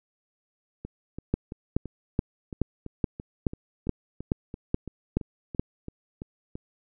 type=two click trains; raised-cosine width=3 ms; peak=-10 / -23 dBFS; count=11 / 18; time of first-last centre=1.34-5.595 / 0.85-6.555 s; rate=2.35 / 2.98 Hz; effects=none